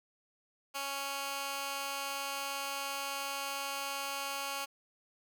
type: tone with high-pass filter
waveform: 15% pulse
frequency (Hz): 277.2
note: C#4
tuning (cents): 0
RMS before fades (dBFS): -38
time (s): 0.74-4.66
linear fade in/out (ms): 20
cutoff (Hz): 1100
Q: 0.6
effects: none